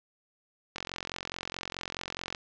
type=click train; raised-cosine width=0.2 ms; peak=-17 dBFS; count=72; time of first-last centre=0.76-2.348 s; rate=44.7 Hz; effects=low-pass 6000 Hz 12 dB/octave